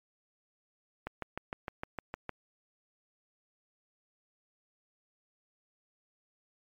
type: click train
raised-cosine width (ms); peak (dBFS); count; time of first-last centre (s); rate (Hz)
0.5; -21; 9; 1.07-2.293; 6.54
effects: MP3 96 kbps